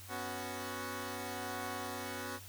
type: chord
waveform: 10% pulse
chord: B suspended second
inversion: none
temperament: equal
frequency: 246.9 / 277.2 / 370 Hz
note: B3 / C#4 / F#4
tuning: 0 / 0 / 0 cents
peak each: -35 / -36 / -36 dBFS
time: 0.08-2.4 s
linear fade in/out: 50 ms
effects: added 95 Hz sine -52 dBFS peak until 2.48 s + white hiss -53 dBFS RMS until 2.48 s